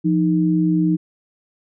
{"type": "tone pair together", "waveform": "sine", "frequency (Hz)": [173.14, 311.1], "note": ["F3", "D#4"], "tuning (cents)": [-15, 0], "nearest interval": "minor seventh", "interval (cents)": 1015, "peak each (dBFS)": -17, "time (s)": [0.04, 0.97], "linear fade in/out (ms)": 20, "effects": []}